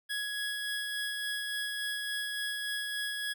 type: tone with tremolo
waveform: 25% pulse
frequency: 1671 Hz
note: G#6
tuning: 10 cents sharp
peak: -28 dBFS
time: 0.09-3.34 s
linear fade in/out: 20 ms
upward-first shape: sine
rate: 3.5 Hz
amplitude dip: 25%
effects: none